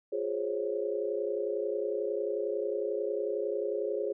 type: chord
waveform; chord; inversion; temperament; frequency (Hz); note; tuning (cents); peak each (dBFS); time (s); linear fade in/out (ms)
sine; Db major seventh; first; equal with one note detuned; 355.3 / 415.3 / 523.3 / 554.4; F4 / Ab4 / C5 / Db5; +30 / 0 / 0 / 0; -37 / -32 / -37 / -36; 0.12-4.13; 10
effects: none